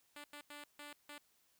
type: tone bursts at uneven times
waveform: 5% pulse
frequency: 292.6 Hz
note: D4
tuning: 6 cents flat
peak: -38 dBFS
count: 5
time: 0.16-0.24 / 0.33-0.41 / 0.5-0.64 / 0.79-0.93 / 1.09-1.18 s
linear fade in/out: 2 ms
effects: white hiss -74 dBFS RMS until 1.59 s